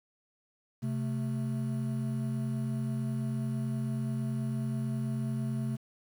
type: tone pair together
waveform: triangle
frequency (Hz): 130.81 / 220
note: C3 / A3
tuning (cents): 0 / 0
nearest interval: major sixth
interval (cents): 900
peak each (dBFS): -30 / -32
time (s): 0.82-5.77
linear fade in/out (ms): 20
effects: 9-bit